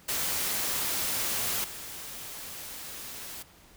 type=noise with level steps; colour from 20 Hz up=white; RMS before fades=-30 / -41 dBFS; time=0.08-3.43 s; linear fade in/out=10 ms; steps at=1.64 s; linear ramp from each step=2 ms; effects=pink hiss -56 dBFS RMS until 3.76 s